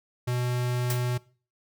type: tone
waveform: square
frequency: 123.47 Hz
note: B2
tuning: in tune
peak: -26 dBFS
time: 0.27-1.18 s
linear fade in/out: 10 ms
type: noise with exponential decay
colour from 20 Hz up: white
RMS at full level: -30 dBFS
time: 0.9-1.08 s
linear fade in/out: 1 ms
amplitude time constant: 39 ms
effects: noise-tail reverb RT60 0.4 s tail -21 dB re dry